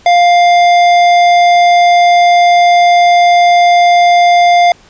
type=tone with tanh clipping; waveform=sine; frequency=700 Hz; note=F5; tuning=4 cents sharp; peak=-6 dBFS; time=0.06-4.72 s; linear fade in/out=2 ms; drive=15 dB; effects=pink hiss -43 dBFS RMS until 4.89 s + resampled to 16000 Hz